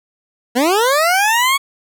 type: linear sweep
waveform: 20% pulse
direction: up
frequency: 228.9 to 1126 Hz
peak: -7 dBFS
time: 0.55-1.58 s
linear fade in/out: 20 ms
effects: none